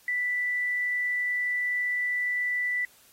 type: tone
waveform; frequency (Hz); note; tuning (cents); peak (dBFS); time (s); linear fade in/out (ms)
sine; 1975.5; B6; 0; -25; 0.08-2.85; 2
effects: white hiss -58 dBFS RMS until 3.12 s + AAC 48 kbps